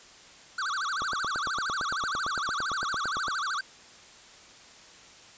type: tone with vibrato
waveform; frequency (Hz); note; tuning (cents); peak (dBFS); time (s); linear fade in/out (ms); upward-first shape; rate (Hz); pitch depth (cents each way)
square; 1318.5; E6; 0; -29; 0.58-3.61; 5; sine; 13; 300
type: click train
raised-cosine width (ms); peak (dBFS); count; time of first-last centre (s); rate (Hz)
1; -22; 21; 1.02-3.282; 8.84
effects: white hiss -51 dBFS RMS until 5.37 s + resampled to 16000 Hz